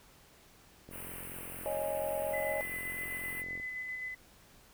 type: click train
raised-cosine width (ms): 2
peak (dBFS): -36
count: 121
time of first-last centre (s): 0.89-3.599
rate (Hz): 44.3
type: band-stop noise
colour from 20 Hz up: white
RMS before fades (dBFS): -45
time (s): 0.9-3.44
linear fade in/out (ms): 50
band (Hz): 3000 to 8500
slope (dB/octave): 96
type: chord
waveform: sine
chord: C# suspended second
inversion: none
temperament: just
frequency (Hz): 554.4 / 623.7 / 831.5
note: C#5 / D#5 / G#5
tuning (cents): 0 / +4 / +2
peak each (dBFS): -36 / -35 / -40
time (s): 1.66-2.61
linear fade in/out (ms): 0
type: tone with tremolo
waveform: sine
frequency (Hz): 2014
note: B6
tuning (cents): +33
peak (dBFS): -36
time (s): 2.33-4.15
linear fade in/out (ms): 10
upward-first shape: square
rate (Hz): 7.7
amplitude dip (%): 25
effects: pink hiss -60 dBFS RMS until 4.73 s